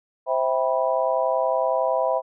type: chord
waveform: sine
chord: C major seventh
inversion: none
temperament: just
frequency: 523.3 / 654.1 / 784.9 / 981.1 Hz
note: C5 / E5 / G5 / B5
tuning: 0 / -14 / +2 / -12 cents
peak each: -24 / -23 / -28 / -26 dBFS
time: 0.26-2.22 s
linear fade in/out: 50 ms
effects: none